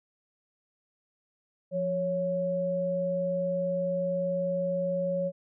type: tone pair together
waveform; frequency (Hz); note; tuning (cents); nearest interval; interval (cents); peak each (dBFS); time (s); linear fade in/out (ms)
sine; 175.33 / 554.4; F3 / C#5; +7 / 0; octave + minor sixth; 1993; -33 / -27; 1.71-5.32; 50
effects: none